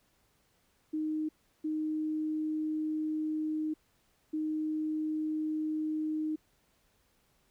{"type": "tone bursts at uneven times", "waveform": "sine", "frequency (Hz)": 310, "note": "D#4", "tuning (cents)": -6, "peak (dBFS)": -30, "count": 3, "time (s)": [[0.93, 1.29], [1.64, 3.74], [4.33, 6.36]], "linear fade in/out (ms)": 10, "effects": ["pink hiss -71 dBFS RMS until 7.5 s"]}